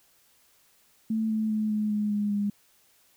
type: tone with pitch steps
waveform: sine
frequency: 220.9 / 218 / 215.1 / 212.3 / 209.5 / 206.7 / 204 Hz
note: A3 / A3 / A3 / G#3 / G#3 / G#3 / G#3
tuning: +7 / -16 / -39 / +38 / +15 / -8 / -31 cents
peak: -24 dBFS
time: 1.1-2.5 s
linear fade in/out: 5 ms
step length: 200 ms
effects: white hiss -63 dBFS RMS until 3.16 s